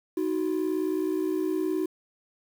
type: ring-modulated tone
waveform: triangle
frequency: 342.8 Hz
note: F4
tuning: 32 cents flat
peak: -19 dBFS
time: 0.17-1.86 s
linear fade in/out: 2 ms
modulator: 29.6 Hz
effects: tanh soft clip ceiling -17 dBFS + 8-bit